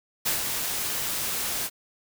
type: noise with ADSR envelope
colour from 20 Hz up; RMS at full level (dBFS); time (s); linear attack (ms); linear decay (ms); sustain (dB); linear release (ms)
white; -24; 0.25-1.7; 17; 120; -5; 50
effects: none